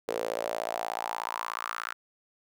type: tone with high-pass filter sweep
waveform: sawtooth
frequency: 56.7 Hz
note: A#1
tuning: 47 cents flat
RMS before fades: -34 dBFS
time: 0.08-1.93 s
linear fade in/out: 0 ms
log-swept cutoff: 460 to 1400 Hz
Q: 4.7
effects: none